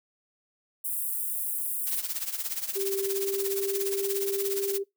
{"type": "high-pass noise", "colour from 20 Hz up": "white", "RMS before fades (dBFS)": -31, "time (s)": [0.84, 2], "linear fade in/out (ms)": 10, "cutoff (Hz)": 8900, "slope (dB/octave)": 48}
{"type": "noise with tremolo", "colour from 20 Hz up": "blue", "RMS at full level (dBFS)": -29, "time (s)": [1.86, 4.79], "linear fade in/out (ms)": 20, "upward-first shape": "triangle", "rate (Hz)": 17, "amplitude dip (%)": 85}
{"type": "tone with pitch glide", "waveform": "sine", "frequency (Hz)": [392, 395.6], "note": ["G4", "G4"], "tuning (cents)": [0, 16], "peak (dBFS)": -28, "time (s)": [2.75, 4.84], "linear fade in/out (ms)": 20, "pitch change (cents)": 16, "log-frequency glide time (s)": [2.9, 4.29]}
{"effects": ["noise-tail reverb RT60 0.2 s tail -24 dB re dry"]}